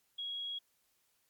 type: tone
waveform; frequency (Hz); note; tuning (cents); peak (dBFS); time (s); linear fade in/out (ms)
sine; 3311; G#7; -6; -37; 0.18-0.59; 10
effects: white hiss -75 dBFS RMS until 1.29 s + MP3 96 kbps